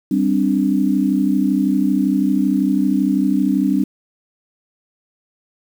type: chord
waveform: sine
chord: G suspended fourth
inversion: none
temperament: just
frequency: 196 / 261.3 / 294 Hz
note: G3 / C4 / D4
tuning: 0 / -2 / +2 cents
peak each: -18 dBFS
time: 0.11-3.84 s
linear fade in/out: 5 ms
effects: 7-bit